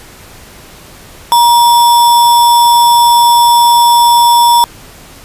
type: tone with sample-and-hold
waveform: sine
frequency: 949 Hz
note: A#5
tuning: 31 cents sharp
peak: -3 dBFS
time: 1.32-4.64 s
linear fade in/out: 0 ms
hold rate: 4410 Hz
effects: pink hiss -35 dBFS RMS until 5.24 s + resampled to 32000 Hz